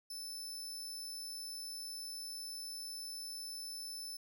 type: tone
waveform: sawtooth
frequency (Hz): 5274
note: E8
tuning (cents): 0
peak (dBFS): -40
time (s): 0.1-4.17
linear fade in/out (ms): 5
effects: none